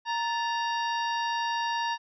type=harmonic tone with a mistuned harmonic; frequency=932.3 Hz; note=A#5; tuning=in tune; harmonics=1 / 2 / 3 / 4 / 5 / 6; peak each=-28 / -34 / -38 / -40 / -42 / -44 dBFS; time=0.05-1.98 s; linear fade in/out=50 ms; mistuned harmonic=2; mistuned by=-110 cents; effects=none